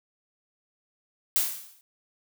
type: noise with exponential decay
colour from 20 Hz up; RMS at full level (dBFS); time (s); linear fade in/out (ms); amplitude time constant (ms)
blue; -21; 1.36-1.81; 0; 96
effects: none